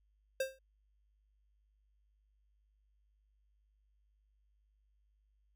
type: tone with exponential decay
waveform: square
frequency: 530 Hz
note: C5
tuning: 22 cents sharp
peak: -30 dBFS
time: 0.4-0.59 s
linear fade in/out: 5 ms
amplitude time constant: 41 ms
effects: added 51 Hz sine -70 dBFS peak until 5.55 s